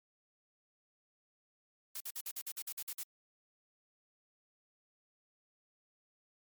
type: noise bursts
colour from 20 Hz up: blue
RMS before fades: -41 dBFS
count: 11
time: 1.95-3.034 s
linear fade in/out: 5 ms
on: 54 ms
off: 49 ms
effects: MP3 96 kbps